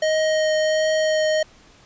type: tone with vibrato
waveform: square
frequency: 624 Hz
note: D#5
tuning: 5 cents sharp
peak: -18 dBFS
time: 0.02-1.43 s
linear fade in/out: 5 ms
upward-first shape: triangle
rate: 1.4 Hz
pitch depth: 10 cents each way
effects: pink hiss -51 dBFS RMS until 1.85 s + resampled to 16000 Hz